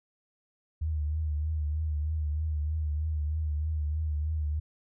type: tone with vibrato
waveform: sine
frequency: 76.6 Hz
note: D#2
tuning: 27 cents flat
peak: -27 dBFS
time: 0.81-4.6 s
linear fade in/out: 10 ms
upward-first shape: triangle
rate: 3.2 Hz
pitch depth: 66 cents each way
effects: none